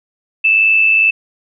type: tone with amplitude modulation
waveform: sine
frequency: 2637 Hz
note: E7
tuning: in tune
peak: -6 dBFS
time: 0.44-1.11 s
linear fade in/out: 10 ms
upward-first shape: sine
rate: 102 Hz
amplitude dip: 45%
effects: none